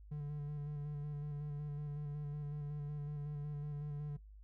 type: tone with vibrato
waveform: triangle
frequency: 146.83 Hz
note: D3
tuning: in tune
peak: -37 dBFS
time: 0.11-4.17 s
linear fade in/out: 10 ms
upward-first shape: square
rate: 5.4 Hz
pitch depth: 21 cents each way
effects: noise-tail reverb RT60 0.1 s tail -17 dB re dry + added 51 Hz sine -53 dBFS peak until 4.43 s